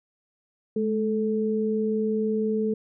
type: tone pair together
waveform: sine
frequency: 213 / 437 Hz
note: G#3 / A4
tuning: +44 / -12 cents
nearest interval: octave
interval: 1244 cents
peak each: -25 dBFS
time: 0.76-2.74 s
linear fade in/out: 5 ms
effects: none